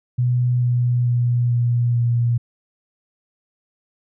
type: tone with pitch steps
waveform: sine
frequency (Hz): 123.47 / 122.33 / 121.21 / 120.09 / 118.99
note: B2 / B2 / B2 / B2 / A#2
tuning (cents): 0 / -16 / -32 / -48 / +36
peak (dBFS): -15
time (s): 0.18-2.38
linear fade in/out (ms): 10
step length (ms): 440
effects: none